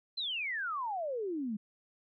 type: exponential sweep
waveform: sine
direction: down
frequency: 4186 to 200.4 Hz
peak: -33 dBFS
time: 0.17-1.57 s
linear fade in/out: 10 ms
effects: none